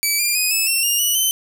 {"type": "tone with pitch steps", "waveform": "10% pulse", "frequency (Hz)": [2300, 2396, 2497, 2601, 2710, 2823, 2942, 3065], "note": ["D7", "D7", "D#7", "E7", "E7", "F7", "F#7", "G7"], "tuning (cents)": [-37, 34, 6, -24, 47, 18, -11, -40], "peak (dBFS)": -8, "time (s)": [0.03, 1.31], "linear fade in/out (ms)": 0, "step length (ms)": 160, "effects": []}